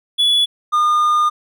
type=tone pair in turn; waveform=triangle; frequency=3415 / 1215.4 Hz; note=G#7 / D#6; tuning=+48 / -41 cents; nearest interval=octave + tritone; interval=1789 cents; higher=first; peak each=-10 dBFS; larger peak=neither; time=0.18-0.46 / 0.72-1.3 s; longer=second; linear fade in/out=20 ms; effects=none